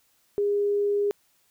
sine tone, 407.9 Hz, G#4, 31 cents flat, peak -21 dBFS, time 0.38-1.11 s, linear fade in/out 0 ms, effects white hiss -66 dBFS RMS until 1.5 s

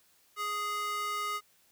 square tone with high-pass filter, 415.3 Hz, G#4, in tune, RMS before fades -34 dBFS, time 0.36-1.41 s, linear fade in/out 50 ms, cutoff 1200 Hz, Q 2, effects white hiss -66 dBFS RMS until 1.71 s

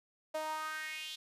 sawtooth tone with high-pass filter sweep, 311 Hz, D#4, 1 cent flat, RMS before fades -40 dBFS, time 0.34-1.16 s, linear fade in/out 10 ms, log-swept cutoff 640 to 3600 Hz, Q 4.4, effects resampled to 32000 Hz

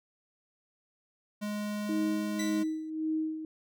square tone, 208.5 Hz, G#3, 7 cents sharp, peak -33 dBFS, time 1.41-2.64 s, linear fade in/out 20 ms
sine tone with tremolo, 314.7 Hz, D#4, 20 cents sharp, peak -27 dBFS, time 1.89-3.45 s, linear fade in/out 2 ms, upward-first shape sine, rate 1.8 Hz, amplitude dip 65%
15% pulse tone with exponential decay, 1975.5 Hz, B6, in tune, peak -28 dBFS, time 2.39-2.9 s, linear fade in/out 5 ms, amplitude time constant 110 ms
effects none

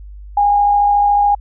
sine tone with amplitude modulation, 817 Hz, G#5, 29 cents flat, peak -8 dBFS, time 0.37-1.35 s, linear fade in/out 5 ms, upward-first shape sine, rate 53.9 Hz, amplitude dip 30%, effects added 50 Hz sine -31 dBFS peak until 1.4 s

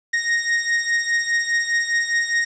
45% pulse beating tone pair, 1864.7 / 1869.6 Hz, A#6 / A#6, 0 / +5 cents, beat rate 4.9 Hz, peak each -20 / -24 dBFS, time 0.13-2.45 s, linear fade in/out 10 ms, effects resampled to 16000 Hz + 8-bit

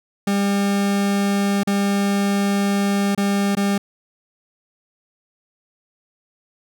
40% pulse tone with dropouts, 200 Hz, G3, 35 cents sharp, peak -16 dBFS, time 0.27-3.78 s, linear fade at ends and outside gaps 5 ms, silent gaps 1.634-1.672 / 3.15-3.176 / 3.552-3.569 s, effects none

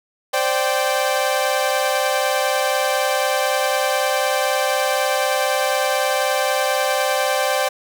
sawtooth chord, C suspended second, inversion none, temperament equal with one note detuned, 523.3 / 587.3 / 779.9 Hz, C5 / D5 / G5, 0 / 0 / -9 cents, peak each -18 dBFS, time 0.33-7.69 s, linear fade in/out 10 ms, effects none

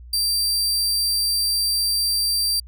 sawtooth tone, 4699 Hz, D8, in tune, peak -16 dBFS, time 0.13-2.6 s, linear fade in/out 5 ms, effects added 60 Hz sine -38 dBFS peak until 2.67 s

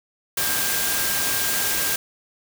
sine tone in noise, 1600 Hz, G6, 35 cents sharp, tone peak -31 dBFS, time 0.37-1.96 s, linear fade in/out 5 ms, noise white, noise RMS -23 dBFS, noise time 0.37-1.96 s, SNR -11 dB, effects none

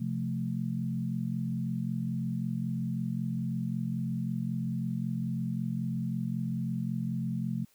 sine chord, F major, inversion second, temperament equal, 130.81 / 174.61 / 220 Hz, C3 / F3 / A3, 0 / 0 / 0 cents, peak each -34 dBFS, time 0-7.65 s, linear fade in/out 10 ms, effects white hiss -66 dBFS RMS until 7.74 s

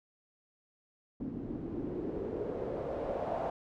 white noise with low-pass filter sweep, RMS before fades -37 dBFS, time 1.2-3.5 s, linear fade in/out 5 ms, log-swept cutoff 250 to 700 Hz, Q 3.5, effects none

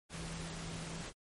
sine tone in noise, 164.81 Hz, E3, in tune, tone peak -44 dBFS, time 0.11-1.06 s, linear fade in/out 50 ms, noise pink, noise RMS -45 dBFS, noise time 0.09-1.13 s, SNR -2 dB, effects MP3 48 kbps

